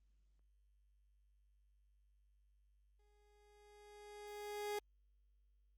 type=tone with exponential growth; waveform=30% pulse; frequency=414.6 Hz; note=G#4; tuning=3 cents flat; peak=-36 dBFS; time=2.99-4.79 s; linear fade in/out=5 ms; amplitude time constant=390 ms; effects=added 50 Hz sine -70 dBFS peak until 5.77 s + Opus 32 kbps